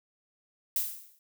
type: noise with exponential decay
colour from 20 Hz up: violet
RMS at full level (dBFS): -26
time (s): 0.76-1.19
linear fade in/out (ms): 2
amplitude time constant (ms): 92
effects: none